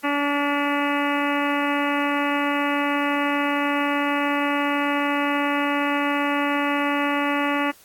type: harmonic tone with a mistuned harmonic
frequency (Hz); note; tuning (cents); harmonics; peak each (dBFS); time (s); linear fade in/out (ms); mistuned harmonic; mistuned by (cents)
286.6; D4; -42; 1 / 2 / 3 / 4 / 5 / 6 / 7 / 8 / 9 / 10; -24 / -29 / -28 / -28 / -31 / -33 / -30 / -35 / -32 / -37; 0.03-7.72; 20; 6; +36
effects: white hiss -52 dBFS RMS until 7.84 s + AAC 64 kbps